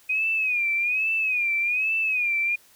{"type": "tone with vibrato", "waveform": "sine", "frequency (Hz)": 2489, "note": "D#7", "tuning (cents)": 0, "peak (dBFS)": -21, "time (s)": [0.09, 2.56], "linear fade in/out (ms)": 10, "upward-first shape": "sine", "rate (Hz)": 1.2, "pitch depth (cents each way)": 110, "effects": ["white hiss -56 dBFS RMS until 2.75 s"]}